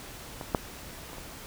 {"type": "clicks", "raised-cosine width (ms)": 1, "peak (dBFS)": [-22, -9, -29, -28], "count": 4, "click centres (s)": [0.412, 0.548, 1.132, 1.183], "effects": ["pink hiss -44 dBFS RMS until 1.46 s"]}